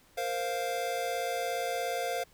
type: chord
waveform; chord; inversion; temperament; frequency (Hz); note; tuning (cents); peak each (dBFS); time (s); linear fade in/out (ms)
square; Bb suspended second; none; equal; 466.2 / 523.3 / 698.5; Bb4 / C5 / F5; 0 / 0 / 0; -38 / -36 / -34; 0.17-2.24; 10
effects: pink hiss -62 dBFS RMS until 2.33 s